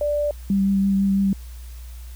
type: tone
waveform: sine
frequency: 587.3 Hz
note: D5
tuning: in tune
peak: -19 dBFS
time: 0.01-0.31 s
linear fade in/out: 2 ms
type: tone with vibrato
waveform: sine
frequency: 196 Hz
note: G3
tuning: in tune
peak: -16 dBFS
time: 0.5-1.33 s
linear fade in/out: 2 ms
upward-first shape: triangle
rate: 6 Hz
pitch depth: 17 cents each way
effects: added 60 Hz sine -34 dBFS peak until 2.15 s + white hiss -50 dBFS RMS until 2.15 s